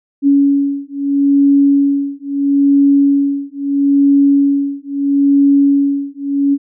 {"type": "beating tone pair", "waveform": "sine", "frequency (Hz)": [280, 280.76], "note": ["C#4", "C#4"], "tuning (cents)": [18, 22], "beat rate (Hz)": 0.76, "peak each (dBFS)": -12, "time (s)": [0.22, 6.58], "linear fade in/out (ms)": 50, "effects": []}